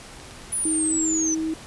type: click train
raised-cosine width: 0.2 ms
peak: -27 dBFS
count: 7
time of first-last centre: 0.2-0.859 s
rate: 9.1 Hz
type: linear sweep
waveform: sine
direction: down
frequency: 10000 to 5930 Hz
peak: -22 dBFS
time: 0.52-1.35 s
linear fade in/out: 10 ms
type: tone with pitch glide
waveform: sine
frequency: 316.7 to 318.9 Hz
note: D#4 to D#4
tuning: +31 to +43 cents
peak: -23 dBFS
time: 0.65-1.54 s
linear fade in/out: 5 ms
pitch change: +12 cents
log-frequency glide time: 0.88-1.13 s
effects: pink hiss -42 dBFS RMS until 1.66 s + resampled to 24000 Hz